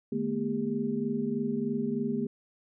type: tone cluster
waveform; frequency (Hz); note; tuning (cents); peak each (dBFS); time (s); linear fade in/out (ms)
sine; 151.4 / 216.9 / 240.1 / 401.8; D#3 / A3 / B3 / G4; -47 / -25 / -49 / +43; -39 / -32 / -31 / -34; 0.12-2.27; 5
effects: none